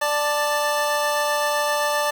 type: tone pair together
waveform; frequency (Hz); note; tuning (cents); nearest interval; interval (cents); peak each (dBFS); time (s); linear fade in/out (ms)
25% pulse; 589.9 / 881; D5 / A5; +8 / +2; perfect fifth; 694; -18 / -20; 0.01-2.11; 10
effects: 7-bit